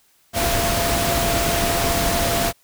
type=tone in noise; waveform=sine; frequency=684 Hz; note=F5; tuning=36 cents flat; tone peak=-23 dBFS; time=0.33-2.53 s; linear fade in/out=50 ms; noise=pink; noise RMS=-21 dBFS; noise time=0.33-2.53 s; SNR=-5 dB; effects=white hiss -59 dBFS RMS until 2.63 s